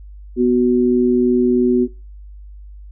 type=tone pair together; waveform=sine; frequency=246.9 / 369.9 Hz; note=B3 / F#4; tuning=0 / 0 cents; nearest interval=perfect fifth; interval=700 cents; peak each=-14 dBFS; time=0.36-1.88 s; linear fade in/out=50 ms; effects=noise-tail reverb RT60 0.3 s tail -21 dB re dry + added 50 Hz sine -34 dBFS peak until 2.91 s